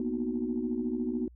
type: chord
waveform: sine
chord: B major seventh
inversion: third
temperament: equal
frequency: 233.1 / 246.9 / 311.1 / 370 Hz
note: A#3 / B3 / D#4 / F#4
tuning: 0 / 0 / 0 / 0 cents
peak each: -35 / -31 / -36 / -36 dBFS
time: 0-1.28 s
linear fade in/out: 2 ms
effects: tanh soft clip ceiling -19 dBFS + added 60 Hz sine -51 dBFS peak until 1.35 s